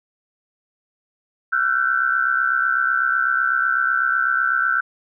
sine tone cluster, 1353 / 1481 / 1549 Hz, E6 / F#6 / G6, +45 / +1 / -21 cents, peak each -21 dBFS, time 1.52-4.81 s, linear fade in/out 10 ms, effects none

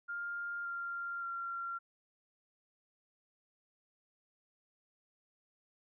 sine tone with pitch steps, 1403 / 1389.3 / 1375.7 Hz, F6 / F6 / F6, +8 / -9 / -26 cents, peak -37 dBFS, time 0.08-1.79 s, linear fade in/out 20 ms, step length 570 ms, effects none

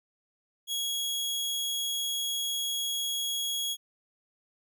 sawtooth tone, 3322 Hz, G#7, in tune, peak -26 dBFS, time 0.67-3.77 s, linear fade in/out 50 ms, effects none

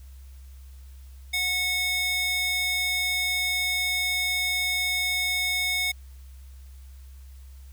square tone with high-pass filter, 732 Hz, F#5, 19 cents flat, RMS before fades -26 dBFS, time 1.33-5.92 s, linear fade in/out 10 ms, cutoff 2600 Hz, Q 2.5, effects added 66 Hz sine -42 dBFS peak until 7.72 s + white hiss -60 dBFS RMS until 7.72 s

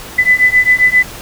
sine beating tone pair, 1998 / 2005.5 Hz, B6 / B6, +20 / +26 cents, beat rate 7.5 Hz, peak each -10 dBFS, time 0.18-1.03 s, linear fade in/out 10 ms, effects pink hiss -30 dBFS RMS until 1.21 s

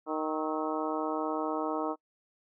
harmonic tone with a mistuned harmonic, 155.56 Hz, D#3, in tune, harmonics 2 / 3 / 4 / 5 / 6 / 7 / 8, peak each -34 / -36 / -37 / -38 / -39 / -39 / -40 dBFS, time 0.06-1.96 s, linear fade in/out 50 ms, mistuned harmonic 8, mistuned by +61 cents, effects noise-tail reverb RT60 0.1 s tail -26 dB re dry

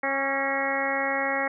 harmonic tone with a mistuned harmonic, 272.8 Hz, C#4, 28 cents flat, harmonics 1 / 2 / 3 / 4 / 5 / 6 / 7 / 8, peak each -35 / -30 / -31 / -35 / -35 / -35 / -29 / -32 dBFS, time 0.03-1.48 s, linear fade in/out 5 ms, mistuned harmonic 4, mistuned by +31 cents, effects none

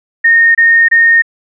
sine tone bursts, 1842 Hz, A#6, 21 cents flat, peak -4 dBFS, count 3, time 0.24-1.222 s, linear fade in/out 10 ms, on 310 ms, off 26 ms, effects none

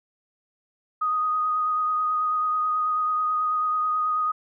sine tone with vibrato, 1245 Hz, D#6, 1 cent sharp, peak -21 dBFS, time 1.01-4.32 s, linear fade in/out 10 ms, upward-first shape sine, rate 9.2 Hz, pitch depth 16 cents each way, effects none

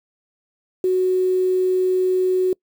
sine tone with quantisation, 370 Hz, F#4, in tune, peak -15 dBFS, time 0.84-2.53 s, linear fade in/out 2 ms, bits 7, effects noise-tail reverb RT60 0.1 s tail -26 dB re dry

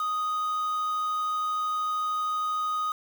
triangle tone with quantisation, 1244.5 Hz, D#6, in tune, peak -24 dBFS, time 0-2.92 s, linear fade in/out 2 ms, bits 7, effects none

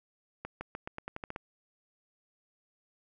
accelerating click train, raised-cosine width 0.5 ms, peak -23 dBFS, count 10, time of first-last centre 0.45-1.361 s, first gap 160 ms, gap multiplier 0.88, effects none

